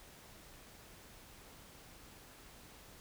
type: silence
effects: pink hiss -57 dBFS RMS until 3 s